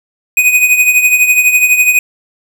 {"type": "tone with tremolo", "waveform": "square", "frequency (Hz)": 2493, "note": "D#7", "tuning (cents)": 3, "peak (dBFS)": -4, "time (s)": [0.37, 1.99], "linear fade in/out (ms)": 2, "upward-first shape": "triangle", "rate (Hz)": 12, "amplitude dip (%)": 70, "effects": []}